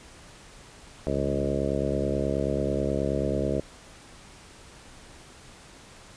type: harmonic tone with a mistuned harmonic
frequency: 69.3 Hz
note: C#2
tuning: in tune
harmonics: 1 / 2 / 3 / 4 / 5 / 6 / 7 / 8 / 9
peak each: -33 / -33 / -33 / -33 / -33 / -33 / -33 / -33 / -33 dBFS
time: 1.07-3.6 s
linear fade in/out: 0 ms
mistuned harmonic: 2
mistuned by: +19 cents
effects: pink hiss -49 dBFS RMS until 6.16 s + resampled to 22050 Hz